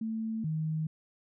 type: tone pair in turn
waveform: sine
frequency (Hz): 222.2 / 157.12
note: A3 / D#3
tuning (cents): +17 / +17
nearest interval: tritone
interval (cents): 600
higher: first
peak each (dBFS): -31 / -29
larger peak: second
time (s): 0.01-0.44 / 0.44-0.87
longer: neither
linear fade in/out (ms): 5
effects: none